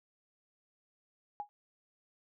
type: tone with exponential decay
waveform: sine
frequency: 825 Hz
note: G#5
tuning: 12 cents flat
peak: -32 dBFS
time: 1.4-1.49 s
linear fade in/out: 0 ms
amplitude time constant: 19 ms
effects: none